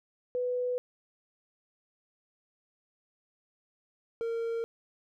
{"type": "tone pair in turn", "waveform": ["sine", "triangle"], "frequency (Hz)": [495.9, 460.3], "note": ["B4", "A#4"], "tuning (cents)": [7, -22], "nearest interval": "minor second", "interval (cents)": 129, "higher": "first", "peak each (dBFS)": -28, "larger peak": "neither", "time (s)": [[0.35, 0.78], [4.21, 4.64]], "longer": "neither", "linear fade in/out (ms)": 0, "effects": []}